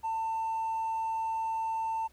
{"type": "tone with hard clipping", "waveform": "triangle", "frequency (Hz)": 895, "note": "A5", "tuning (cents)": 29, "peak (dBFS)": -29, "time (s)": [0.03, 2.08], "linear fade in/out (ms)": 20, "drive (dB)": 2, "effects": ["added 68 Hz sine -62 dBFS peak until 2.12 s", "pink hiss -65 dBFS RMS until 2.12 s"]}